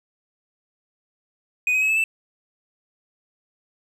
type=tone with pitch steps; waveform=triangle; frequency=2489 / 2528 / 2568 / 2608 / 2649 Hz; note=D#7 / D#7 / E7 / E7 / E7; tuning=0 / +27 / -46 / -19 / +8 cents; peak=-16 dBFS; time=1.67-2.04 s; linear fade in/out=2 ms; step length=74 ms; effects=none